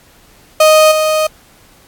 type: tone with level steps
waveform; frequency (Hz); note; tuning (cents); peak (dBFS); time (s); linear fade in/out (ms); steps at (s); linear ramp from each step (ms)
35% pulse; 622.3; D#5; 0; -3 / -9; 0.6-1.27; 5; 0.91; 10
effects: pink hiss -46 dBFS RMS until 1.87 s + AAC 64 kbps

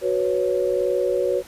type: chord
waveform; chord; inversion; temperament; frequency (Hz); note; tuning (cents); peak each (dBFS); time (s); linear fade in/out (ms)
sine; F# suspended fourth; none; just; 370 / 493.3 / 555; F#4 / B4 / C#5; 0 / -2 / +2; -23; 0.01-1.43; 50
effects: pink hiss -45 dBFS RMS until 1.47 s + resampled to 32000 Hz

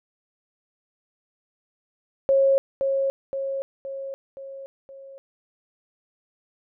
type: tone with echo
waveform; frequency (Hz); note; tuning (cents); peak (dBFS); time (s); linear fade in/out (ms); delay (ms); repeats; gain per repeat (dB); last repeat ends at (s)
sine; 544; C#5; -33; -15; 2.29-2.58; 0; 520; 5; -5; 5.18
effects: none

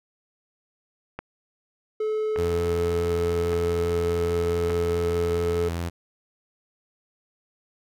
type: click train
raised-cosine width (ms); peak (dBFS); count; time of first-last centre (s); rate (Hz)
0.5; -17; 4; 1.19-4.703; 0.854
type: tone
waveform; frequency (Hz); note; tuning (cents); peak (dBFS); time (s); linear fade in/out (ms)
triangle; 431.7; A4; -33; -21; 2-5.69; 5
type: tone with vibrato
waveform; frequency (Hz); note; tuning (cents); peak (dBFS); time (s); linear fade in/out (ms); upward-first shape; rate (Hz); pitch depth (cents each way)
sawtooth; 84.9; F2; -48; -23; 2.37-5.9; 20; sine; 4.7; 14
effects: none

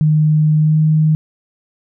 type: tone with pitch glide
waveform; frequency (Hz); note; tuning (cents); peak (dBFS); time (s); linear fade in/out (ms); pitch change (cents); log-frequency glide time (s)
sine; 153.6 to 155.56; D#3 to D#3; -22 to 0; -9; 0.01-1.15; 0; +22; 0.58-0.78
effects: none

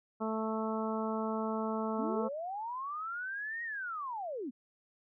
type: harmonic tone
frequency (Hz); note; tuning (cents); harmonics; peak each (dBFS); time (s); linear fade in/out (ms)
220; A3; 0; 1 / 2 / 3 / 4 / 5 / 6; -35 / -38 / -40 / -41 / -42 / -43; 0.2-2.29; 20
type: linear two-way sweep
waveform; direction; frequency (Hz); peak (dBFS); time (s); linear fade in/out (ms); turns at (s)
sine; up then down; 218.7 to 1892 to 218.7; -36; 1.97-4.51; 20; 3.63
effects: none

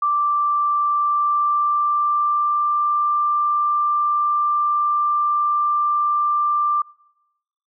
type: tone with pitch glide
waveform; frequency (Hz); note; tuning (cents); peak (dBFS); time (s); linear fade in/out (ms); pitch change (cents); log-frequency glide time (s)
sine; 1174.7 to 1183.6; D6 to D6; 0 to +13; -16; 0.02-6.82; 5; +13; 0.89-2.75
effects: noise-tail reverb RT60 0.9 s tail -23 dB re dry

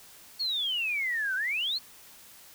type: exponential two-way sweep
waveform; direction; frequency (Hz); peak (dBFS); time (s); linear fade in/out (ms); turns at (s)
sine; down then up; 4431 to 1480 to 4431; -27; 0.39-1.79; 20; 1.35
effects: white hiss -52 dBFS RMS until 2.54 s

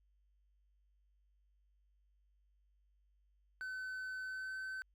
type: tone with pitch glide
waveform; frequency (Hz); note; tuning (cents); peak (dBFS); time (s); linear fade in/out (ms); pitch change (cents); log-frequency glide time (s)
triangle; 1518 to 1531.2; F#6 to G6; +44 to -41; -39; 3.61-4.82; 0; +15; 4.22-4.57
effects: added 50 Hz sine -70 dBFS peak until 4.94 s

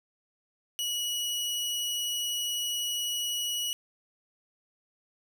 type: tone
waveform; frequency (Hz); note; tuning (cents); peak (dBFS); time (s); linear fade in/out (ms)
sawtooth; 2922; F#7; -22; -26; 0.79-3.73; 0
effects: none

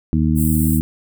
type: harmonic tone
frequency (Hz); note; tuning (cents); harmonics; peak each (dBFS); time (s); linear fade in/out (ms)
77.78; D#2; 0; 1 / 2 / 3 / 4; -19 / -18 / -18 / -23; 0.13-0.81; 0
type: high-pass noise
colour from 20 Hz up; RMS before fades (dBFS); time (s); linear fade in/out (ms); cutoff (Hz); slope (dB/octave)
white; -26; 0.35-0.81; 50; 7800; 96
effects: none

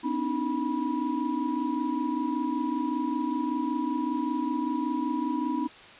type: tone cluster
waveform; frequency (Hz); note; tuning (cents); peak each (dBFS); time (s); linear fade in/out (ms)
sine; 253.8 / 290.2 / 315.4 / 976; B3 / D4 / D#4 / B5; +47 / -21 / +24 / -21; -31 / -31 / -31 / -33; 0.03-5.68; 20
effects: white hiss -48 dBFS RMS until 5.99 s + resampled to 8000 Hz

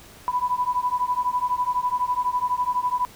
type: beating tone pair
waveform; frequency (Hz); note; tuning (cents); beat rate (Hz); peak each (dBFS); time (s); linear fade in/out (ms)
sine; 986 / 998; B5 / B5; -3 / +18; 12; -24; 0.28-3.05; 0
effects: pink hiss -47 dBFS RMS until 3.15 s

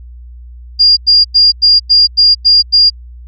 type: tone bursts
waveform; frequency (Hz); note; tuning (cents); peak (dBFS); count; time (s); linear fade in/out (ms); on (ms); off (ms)
sine; 4814; D8; +42; -3; 8; 0.79-2.902; 20; 180; 96
effects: added 60 Hz sine -29 dBFS peak until 3.27 s

